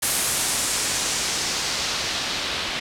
white noise with low-pass filter sweep, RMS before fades -25 dBFS, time 0.02-2.8 s, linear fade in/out 10 ms, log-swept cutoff 11000 to 3500 Hz, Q 1.3, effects none

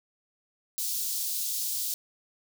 white high-pass noise, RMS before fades -31 dBFS, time 0.78-1.94 s, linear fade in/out 0 ms, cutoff 4000 Hz, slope 24 dB/octave, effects none

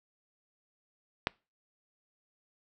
click, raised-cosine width 0.3 ms, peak -10 dBFS, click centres 1.271 s, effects noise-tail reverb RT60 0.3 s tail -26 dB re dry

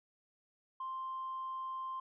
sine tone, 1050 Hz, C6, 6 cents sharp, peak -37 dBFS, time 0.8-2 s, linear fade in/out 5 ms, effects tanh soft clip ceiling -34 dBFS

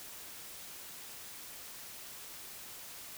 silence, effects white hiss -48 dBFS RMS until 3.17 s

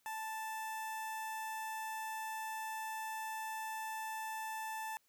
sawtooth tone with notch filter, 880 Hz, A5, in tune, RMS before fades -42 dBFS, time 0.06-4.97 s, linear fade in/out 0 ms, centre 4200 Hz, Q 1.4, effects white hiss -75 dBFS RMS until 5.08 s

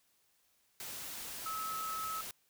sine tone in noise, 1294 Hz, E6, 32 cents flat, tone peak -37 dBFS, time 1.46-2.21 s, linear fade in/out 2 ms, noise white, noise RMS -44 dBFS, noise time 0.8-2.31 s, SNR +4 dB, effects white hiss -73 dBFS RMS until 2.49 s

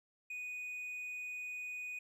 triangle tone, 2480 Hz, D#7, 6 cents flat, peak -39 dBFS, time 0.3-1.99 s, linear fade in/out 5 ms, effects resampled to 32000 Hz

